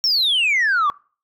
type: exponential sweep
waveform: sine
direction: down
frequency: 5600 to 1117 Hz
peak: -13 dBFS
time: 0.04-0.9 s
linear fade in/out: 0 ms
effects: noise-tail reverb RT60 0.4 s tail -25 dB re dry + tanh soft clip ceiling -13 dBFS